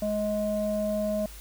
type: tone with low-pass filter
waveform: square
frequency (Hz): 209.9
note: G#3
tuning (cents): +19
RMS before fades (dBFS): -28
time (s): 0.02-1.26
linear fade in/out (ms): 2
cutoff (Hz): 630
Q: 4.5
effects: added 50 Hz sine -43 dBFS peak until 1.4 s + white hiss -48 dBFS RMS until 1.4 s